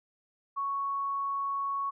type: tone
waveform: sine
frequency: 1110 Hz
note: C#6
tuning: 2 cents sharp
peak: -29 dBFS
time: 0.56-1.91 s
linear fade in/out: 20 ms
effects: none